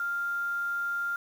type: tone with quantisation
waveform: sine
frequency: 1396.9 Hz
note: F6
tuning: in tune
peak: -28 dBFS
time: 0-1.16 s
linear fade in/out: 2 ms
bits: 8
effects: none